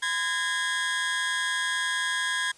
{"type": "tone cluster", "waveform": "30% pulse", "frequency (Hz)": [1019, 1643, 1814], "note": ["C6", "G#6", "A#6"], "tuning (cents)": [-46, -19, -48], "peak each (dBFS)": [-31, -24, -32], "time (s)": [0.02, 2.52], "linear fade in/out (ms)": 10, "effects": ["white hiss -55 dBFS RMS until 2.57 s", "resampled to 22050 Hz"]}